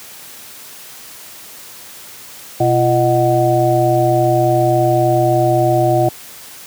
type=harmonic tone with a mistuned harmonic; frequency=123.47 Hz; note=B2; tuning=in tune; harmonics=1 / 3 / 5 / 6; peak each=-16 / -16 / -16 / -16 dBFS; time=2.6-6.09 s; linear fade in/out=5 ms; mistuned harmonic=3; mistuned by=-130 cents; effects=white hiss -36 dBFS RMS until 6.66 s + high-pass 80 Hz 12 dB/octave